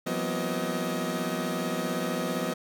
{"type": "tone cluster", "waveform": "25% pulse", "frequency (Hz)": [170.1, 187.4, 239.3, 254.9, 631], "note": ["F3", "F#3", "A#3", "C4", "D#5"], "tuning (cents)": [-45, 22, 46, -45, 24], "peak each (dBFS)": -31, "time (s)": [0.06, 2.54], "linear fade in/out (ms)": 10, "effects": []}